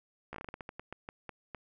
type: slowing click train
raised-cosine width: 0.5 ms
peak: -26 dBFS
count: 15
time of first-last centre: 0.33-1.547 s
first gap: 14 ms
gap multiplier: 1.25
effects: none